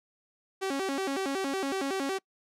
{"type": "tone with vibrato", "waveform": "sawtooth", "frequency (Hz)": 325.3, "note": "E4", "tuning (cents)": -23, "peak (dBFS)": -25, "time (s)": [0.61, 2.19], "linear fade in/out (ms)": 20, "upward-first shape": "square", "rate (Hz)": 5.4, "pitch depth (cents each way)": 290, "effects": ["noise-tail reverb RT60 0.1 s tail -25 dB re dry", "low-pass 10000 Hz 12 dB/octave"]}